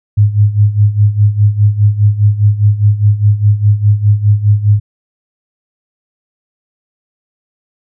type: tone with tremolo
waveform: sine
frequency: 104 Hz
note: G#2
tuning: 3 cents sharp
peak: -3 dBFS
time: 0.17-4.8 s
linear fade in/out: 10 ms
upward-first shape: sine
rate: 4.9 Hz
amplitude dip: 80%
effects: none